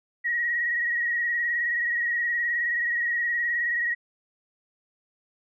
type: tone with vibrato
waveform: sine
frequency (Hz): 1900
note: A#6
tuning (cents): +33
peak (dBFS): -23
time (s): 0.24-3.95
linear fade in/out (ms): 20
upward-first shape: sine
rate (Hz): 19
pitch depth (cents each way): 35
effects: none